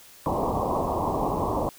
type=low-pass noise; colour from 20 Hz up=white; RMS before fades=-26 dBFS; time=0.26-1.69 s; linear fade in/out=0 ms; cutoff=1100 Hz; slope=96 dB/octave; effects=white hiss -50 dBFS RMS until 1.78 s